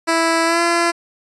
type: tone with pitch glide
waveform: 10% pulse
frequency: 329.6 to 340.6 Hz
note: E4 to F4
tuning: 0 to -43 cents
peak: -6 dBFS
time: 0.07-0.92 s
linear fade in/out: 20 ms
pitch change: +57 cents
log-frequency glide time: 0.45-0.61 s
effects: resampled to 24000 Hz